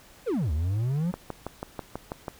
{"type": "exponential two-way sweep", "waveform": "triangle", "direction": "down then up", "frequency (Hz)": [550, 71.7, 187.4], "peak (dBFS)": -22, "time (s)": [0.26, 1.12], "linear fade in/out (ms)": 20, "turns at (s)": 0.52}
{"type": "click train", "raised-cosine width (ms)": 1, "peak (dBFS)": -18, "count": 8, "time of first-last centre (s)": [1.14, 2.282], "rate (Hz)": 6.13}
{"effects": ["pink hiss -53 dBFS RMS until 2.39 s"]}